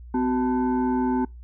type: tone with frequency modulation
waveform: sine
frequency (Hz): 253.9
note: B3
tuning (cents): +48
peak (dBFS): -20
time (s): 0.14-1.25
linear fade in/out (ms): 5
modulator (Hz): 629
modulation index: 0.82
effects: noise-tail reverb RT60 0.2 s tail -24 dB re dry + added 60 Hz sine -39 dBFS peak until 1.43 s